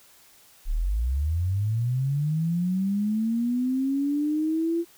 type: linear sweep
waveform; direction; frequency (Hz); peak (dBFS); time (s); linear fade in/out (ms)
sine; up; 30.87 to 342.1; -22; 0.65-4.85; 50
effects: white hiss -55 dBFS RMS until 4.97 s